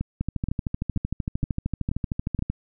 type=two click trains; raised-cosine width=5 ms; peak=-13 / -14 dBFS; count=31 / 6; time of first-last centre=0.21-2.5 / 0.01-2.391 s; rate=13.1 / 2.1 Hz; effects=none